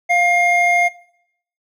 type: tone pair together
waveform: triangle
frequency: 698.5 / 2129 Hz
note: F5 / C7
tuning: 0 / +30 cents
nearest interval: octave + perfect fifth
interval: 1930 cents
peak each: -13 dBFS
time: 0.09-0.89 s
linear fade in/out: 20 ms
effects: noise-tail reverb RT60 0.7 s tail -19 dB re dry